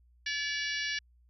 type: harmonic tone with a mistuned harmonic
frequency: 574 Hz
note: D5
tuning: 40 cents flat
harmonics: 3 / 4 / 5 / 6 / 7 / 8 / 9 / 10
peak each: -35 / -38 / -39 / -43 / -42 / -42 / -43 / -45 dBFS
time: 0.26-0.99 s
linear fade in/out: 5 ms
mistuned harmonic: 9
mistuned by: +36 cents
effects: added 60 Hz sine -60 dBFS peak until 1.29 s